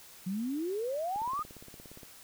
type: exponential sweep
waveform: sine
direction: up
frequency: 177.9 to 1273 Hz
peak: -31 dBFS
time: 0.26-1.43 s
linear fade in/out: 10 ms
type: click train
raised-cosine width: 2 ms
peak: -36 dBFS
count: 16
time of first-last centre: 1.16-2.032 s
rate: 17.2 Hz
effects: white hiss -53 dBFS RMS until 2.23 s